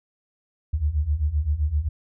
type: beating tone pair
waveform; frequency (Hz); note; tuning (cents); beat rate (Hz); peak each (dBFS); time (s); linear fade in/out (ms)
sine; 70.3 / 78; C#2 / D#2; +25 / +5; 7.7; -25 / -22; 0.73-1.89; 10
effects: none

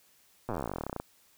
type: slowing click train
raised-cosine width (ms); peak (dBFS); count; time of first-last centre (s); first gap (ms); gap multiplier
1; -20; 28; 0.49-1; 8; 1.06
effects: white hiss -64 dBFS RMS until 1.37 s

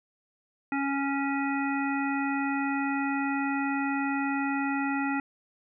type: harmonic tone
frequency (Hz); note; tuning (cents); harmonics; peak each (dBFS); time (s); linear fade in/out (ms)
277.2; C#4; 0; 1 / 3 / 5 / 7 / 9; -28 / -33 / -35 / -36 / -38; 0.72-5.2; 2
effects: none

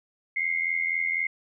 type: tone pair together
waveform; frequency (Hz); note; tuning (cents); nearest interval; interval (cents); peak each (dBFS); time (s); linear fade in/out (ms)
sine; 2077 / 2161; C7 / C#7; -13 / -45; minor second; 68; -27; 0.36-1.27; 5
effects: none

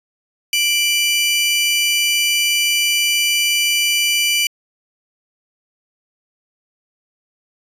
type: tone pair together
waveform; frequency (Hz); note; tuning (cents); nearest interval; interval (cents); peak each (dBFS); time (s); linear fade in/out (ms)
sawtooth; 2349 / 2965; D7 / F#7; 0 / +3; major third; 403; -14; 0.53-4.47; 2
effects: resampled to 32000 Hz

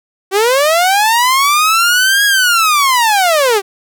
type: linear two-way sweep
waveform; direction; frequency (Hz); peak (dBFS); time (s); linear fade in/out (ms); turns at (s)
sawtooth; up then down; 373 to 1661.2 to 373; -5; 0.31-3.62; 50; 2.25
effects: none

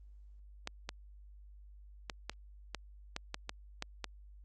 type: clicks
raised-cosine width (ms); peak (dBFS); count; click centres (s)
0.2; -20; 10; 0.674 / 0.891 / 2.098 / 2.296 / 2.747 / 3.164 / 3.344 / 3.494 / 3.824 / 4.043
effects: added 50 Hz sine -52 dBFS peak until 4.44 s + Opus 32 kbps

